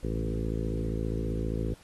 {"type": "harmonic tone with a mistuned harmonic", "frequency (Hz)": 55, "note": "A1", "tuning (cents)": 0, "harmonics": [1, 2, 3, 4, 5, 6, 7, 8, 9], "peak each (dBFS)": [-32, -35, -37, -38, -39, -40, -40, -41, -42], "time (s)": [0.03, 1.74], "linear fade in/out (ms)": 5, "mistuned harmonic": 2, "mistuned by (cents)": 31, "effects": ["pink hiss -57 dBFS RMS until 1.83 s", "AAC 32 kbps"]}